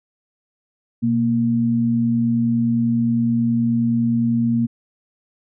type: tone pair together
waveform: sine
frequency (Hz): 123.47 / 233.1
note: B2 / A#3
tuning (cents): 0 / 0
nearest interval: major seventh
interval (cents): 1100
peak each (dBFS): -23 / -16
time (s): 1.02-4.67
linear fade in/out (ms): 20
effects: none